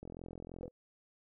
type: click train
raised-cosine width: 2 ms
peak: -33 dBFS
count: 29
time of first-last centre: 0.03-0.68 s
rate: 43.1 Hz
type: tone with exponential decay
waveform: sine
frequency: 500 Hz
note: B4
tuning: 21 cents sharp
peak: -35 dBFS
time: 0.63-0.71 s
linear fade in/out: 0 ms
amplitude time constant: 17 ms
effects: none